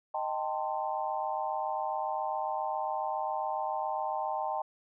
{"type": "chord", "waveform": "sine", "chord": "A half-diminished seventh", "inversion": "second", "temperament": "equal with one note detuned", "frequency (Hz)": [622.3, 784, 891.3, 1046.5], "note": ["Eb5", "G5", "A5", "C6"], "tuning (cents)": [0, 0, 22, 0], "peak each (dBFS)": [-37, -34, -35, -39], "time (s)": [0.14, 4.62], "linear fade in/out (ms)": 5, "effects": []}